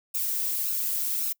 violet noise with flanger, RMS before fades -28 dBFS, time 0.14-1.33 s, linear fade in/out 10 ms, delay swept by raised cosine 0.74 to 2.34 ms, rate 1.8 Hz, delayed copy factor +0.5, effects noise-tail reverb RT60 0.1 s tail -26 dB re dry

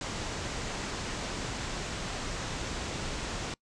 pink low-pass noise, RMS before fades -36 dBFS, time 0.01-3.54 s, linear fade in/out 2 ms, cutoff 8000 Hz, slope 48 dB/octave, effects noise-tail reverb RT60 0.1 s tail -26 dB re dry

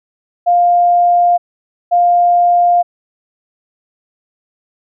sine tone pair in turn, 702 / 702 Hz, F5 / F5, +9 / +9 cents, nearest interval unison, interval 0 cents, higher neither, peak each -7 dBFS, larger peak neither, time 0.46-1.38 / 1.91-2.83 s, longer neither, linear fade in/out 20 ms, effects none

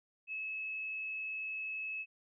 sine tone, 2589 Hz, E7, 32 cents flat, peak -37 dBFS, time 0.27-2.06 s, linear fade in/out 50 ms, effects none

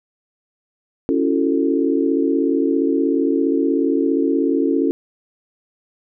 sine chord, F# minor seventh, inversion second, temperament just, 277.5 / 333 / 370 / 444 Hz, C#4 / E4 / F#4 / A4, +2 / +18 / 0 / +16 cents, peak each -18 / -20 / -24 / -22 dBFS, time 1.09-4.91 s, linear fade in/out 0 ms, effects none

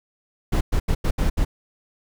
brown noise bursts at uneven times, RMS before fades -19 dBFS, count 6, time 0.52-0.61 / 0.72-0.8 / 0.88-0.95 / 1.04-1.11 / 1.18-1.3 / 1.37-1.45 s, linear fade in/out 10 ms, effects none

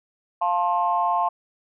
sine chord, F major, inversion none, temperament equal with one note detuned, 698.5 / 880 / 1062.3 Hz, F5 / A5 / C6, 0 / 0 / +26 cents, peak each -23 dBFS, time 0.41-1.29 s, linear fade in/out 10 ms, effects tanh soft clip ceiling -11 dBFS

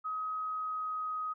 sine tone with pitch glide, 1266 to 1256.5 Hz, D#6 to D#6, +30 to +17 cents, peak -33 dBFS, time 0.04-1.34 s, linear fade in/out 20 ms, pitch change -13 cents, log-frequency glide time 0.33-1.19 s, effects none

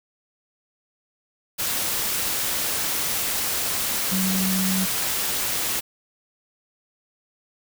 sine tone in noise, 188.7 Hz, F#3, 34 cents sharp, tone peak -22 dBFS, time 4.11-4.86 s, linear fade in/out 20 ms, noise white, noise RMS -25 dBFS, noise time 1.58-5.81 s, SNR 0 dB, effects none

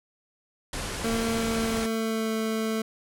pink low-pass noise, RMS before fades -33 dBFS, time 0.73-1.86 s, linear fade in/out 2 ms, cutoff 11000 Hz, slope 48 dB/octave
25% pulse tone with pitch glide, 227.8 to 221.1 Hz, A#3 to A3, -40 to +9 cents, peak -22 dBFS, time 1.04-2.82 s, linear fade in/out 5 ms, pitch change -51 cents, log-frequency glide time 1.33-2.33 s
effects none

